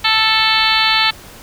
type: harmonic tone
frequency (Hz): 440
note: A4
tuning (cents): 0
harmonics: 2 / 3 / 4 / 5 / 6 / 7 / 8 / 9 / 10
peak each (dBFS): -20 / -20 / -20 / -20 / -20 / -20 / -20 / -20 / -20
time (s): 0.04-1.11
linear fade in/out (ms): 10
effects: pink hiss -38 dBFS RMS until 1.42 s